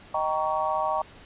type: chord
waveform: sine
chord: Eb dominant seventh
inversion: none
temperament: just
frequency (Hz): 622.3 / 777.8 / 933.4 / 1120.1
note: Eb5 / G5 / Bb5 / Db6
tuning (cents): 0 / -14 / +2 / +18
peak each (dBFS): -29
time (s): 0.14-1.02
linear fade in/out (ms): 5
effects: pink hiss -49 dBFS RMS until 1.25 s + resampled to 8000 Hz